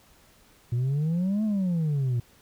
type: exponential two-way sweep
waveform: sine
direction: up then down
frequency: 116.54 to 220 to 116.54 Hz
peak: -20 dBFS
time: 0.72-2.2 s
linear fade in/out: 5 ms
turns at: 1.44 s
effects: tanh soft clip ceiling -22 dBFS + pink hiss -58 dBFS RMS until 2.41 s